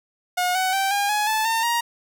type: tone with pitch steps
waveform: sawtooth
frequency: 721 / 749 / 778.1 / 808.4 / 839.8 / 872.4 / 906.3 / 941.5 Hz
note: F#5 / F#5 / G5 / G#5 / G#5 / A5 / A#5 / A#5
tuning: -45 / +21 / -13 / -47 / +19 / -15 / -49 / +17 cents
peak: -16 dBFS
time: 0.37-1.81 s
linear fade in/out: 10 ms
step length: 180 ms
effects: none